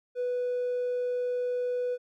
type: tone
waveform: triangle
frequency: 493.9 Hz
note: B4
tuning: in tune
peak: -24 dBFS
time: 0.15-1.98 s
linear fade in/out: 50 ms
effects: tanh soft clip ceiling -23 dBFS